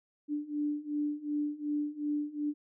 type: beating tone pair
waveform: sine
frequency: 293.7 / 296.4 Hz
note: D4 / D4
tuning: 0 / +16 cents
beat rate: 2.7 Hz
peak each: -35 / -33 dBFS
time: 0.28-2.54 s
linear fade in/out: 50 ms
effects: none